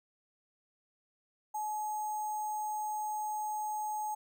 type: tone with sample-and-hold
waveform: sine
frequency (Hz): 850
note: G#5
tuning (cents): +40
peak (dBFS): -33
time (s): 1.54-4.15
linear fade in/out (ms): 10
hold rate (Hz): 7350
effects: none